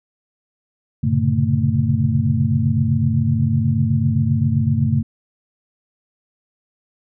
sine tone cluster, 96.1 / 115.8 / 135.3 / 143.2 / 224.3 Hz, G2 / A#2 / C#3 / D3 / A3, -34 / -11 / -42 / -43 / +34 cents, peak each -21 dBFS, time 1.03-5.03 s, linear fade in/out 10 ms, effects none

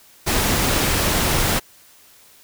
pink noise, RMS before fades -19 dBFS, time 0.26-1.6 s, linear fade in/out 20 ms, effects white hiss -50 dBFS RMS until 2.43 s

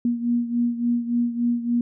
sine beating tone pair, 237.5 / 241 Hz, A#3 / B3, +33 / -42 cents, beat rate 3.5 Hz, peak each -21 / -26 dBFS, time 0.05-1.81 s, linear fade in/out 2 ms, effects none

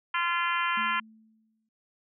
harmonic tone, 344.3 Hz, F4, 25 cents flat, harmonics 3 / 4 / 5 / 6 / 7 / 8 / 9, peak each -29 / -31 / -33 / -35 / -36 / -37 / -38 dBFS, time 0.14-1 s, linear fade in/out 5 ms
sine tone with exponential decay, 220 Hz, A3, in tune, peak -37 dBFS, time 0.77-1.69 s, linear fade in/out 5 ms, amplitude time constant 200 ms
effects none

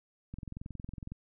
click train, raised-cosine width 5 ms, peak -29 dBFS, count 18, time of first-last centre 0.34-1.12 s, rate 21.8 Hz, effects none

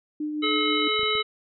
sine tone with tremolo, 301.8 Hz, D4, 47 cents sharp, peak -25 dBFS, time 0.2-0.88 s, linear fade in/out 5 ms, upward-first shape triangle, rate 6.3 Hz, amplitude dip 35%
harmonic tone, 428.9 Hz, A4, 44 cents flat, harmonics 1 / 3 / 5 / 7 / 9, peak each -28 / -28 / -28 / -28 / -28 dBFS, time 0.42-1.23 s, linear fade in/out 20 ms
clicks, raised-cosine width 3 ms, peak -30 dBFS, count 3, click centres 0.994 / 1.032 / 1.153 s
effects none

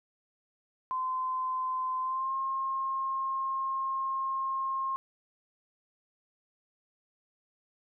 sine tone with pitch glide, 1031 to 1069.2 Hz, C6 to C6, -26 to +37 cents, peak -29 dBFS, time 0.91-4.96 s, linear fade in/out 0 ms, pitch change +63 cents, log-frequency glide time 2.01-2.34 s, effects none

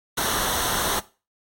pink noise with comb filter, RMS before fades -24 dBFS, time 0.17-1 s, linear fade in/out 10 ms, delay 0.41 ms, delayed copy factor -0.65, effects noise-tail reverb RT60 0.3 s tail -17 dB re dry + AAC 64 kbps

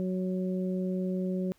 harmonic tone, 185 Hz, F#3, in tune, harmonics 1 / 2 / 3, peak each -29 / -35 / -39 dBFS, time 0-1.52 s, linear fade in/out 0 ms, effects pink hiss -66 dBFS RMS until 1.58 s

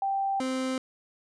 sine / 30% pulse tone pair in turn, 784 / 260.2 Hz, G5 / C4, 0 / -9 cents, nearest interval octave + perfect fifth, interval 1909 cents, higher first, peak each -25 / -25 dBFS, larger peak neither, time 0.02-0.4 / 0.4-0.78 s, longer neither, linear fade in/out 2 ms, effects resampled to 22050 Hz

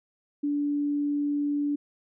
sine tone, 289.9 Hz, D4, 22 cents flat, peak -24 dBFS, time 0.43-1.76 s, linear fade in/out 10 ms, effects none

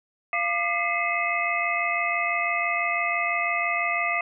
sine tone cluster, 691 / 1199 / 2033 / 2119 / 2565 Hz, F5 / D6 / B6 / C7 / E7, -19 / +36 / +50 / +21 / -48 cents, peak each -29 dBFS, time 0.33-4.21 s, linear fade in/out 2 ms, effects none

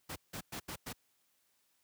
pink noise bursts at uneven times, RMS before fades -42 dBFS, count 5, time 0.09-0.16 / 0.33-0.41 / 0.52-0.6 / 0.68-0.76 / 0.86-0.93 s, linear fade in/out 10 ms, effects white hiss -75 dBFS RMS until 1.83 s + high-pass 60 Hz 12 dB/octave

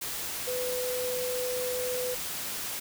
sine tone in noise, 500 Hz, B4, 21 cents sharp, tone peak -30 dBFS, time 0.47-2.15 s, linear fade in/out 10 ms, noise white, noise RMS -35 dBFS, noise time 0.01-2.8 s, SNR +2 dB, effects none

